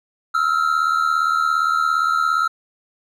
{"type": "tone pair together", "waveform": "triangle", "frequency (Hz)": [1301, 1378.4], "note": ["E6", "F6"], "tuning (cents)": [-23, -23], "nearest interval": "minor second", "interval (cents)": 100, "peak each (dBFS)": -17, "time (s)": [0.34, 2.48], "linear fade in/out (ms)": 10, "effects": []}